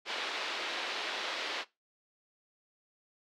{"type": "band-pass noise", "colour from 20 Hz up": "white", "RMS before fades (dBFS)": -37, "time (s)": [0.05, 1.65], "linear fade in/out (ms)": 50, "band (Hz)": [330, 4000], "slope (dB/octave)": 24, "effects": ["noise-tail reverb RT60 0.2 s tail -18 dB re dry"]}